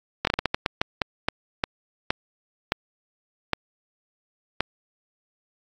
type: slowing click train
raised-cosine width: 0.3 ms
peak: -5 dBFS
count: 16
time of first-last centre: 0.25-4.606 s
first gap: 22 ms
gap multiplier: 1.32
effects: AAC 64 kbps